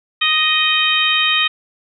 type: harmonic tone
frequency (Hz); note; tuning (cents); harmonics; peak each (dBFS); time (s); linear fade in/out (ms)
622.3; D#5; 0; 2 / 3 / 4 / 5 / 6; -22 / -21 / -18 / -18 / -19; 0.21-1.48; 10
effects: none